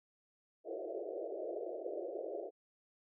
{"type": "band-pass noise", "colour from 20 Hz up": "pink", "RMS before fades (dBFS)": -42, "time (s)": [0.64, 2.51], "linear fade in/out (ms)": 50, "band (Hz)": [340, 680], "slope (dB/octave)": 96, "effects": []}